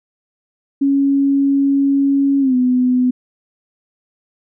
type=tone with pitch glide; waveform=sine; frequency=277.2 to 251.3 Hz; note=C#4 to B3; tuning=0 to +30 cents; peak=-11 dBFS; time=0.81-3.11 s; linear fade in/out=10 ms; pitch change=-170 cents; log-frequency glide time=2.4-2.55 s; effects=none